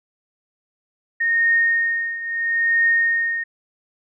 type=tone with tremolo; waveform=sine; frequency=1847 Hz; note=A#6; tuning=16 cents flat; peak=-13 dBFS; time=1.2-3.44 s; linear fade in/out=10 ms; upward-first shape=triangle; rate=0.75 Hz; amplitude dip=80%; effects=none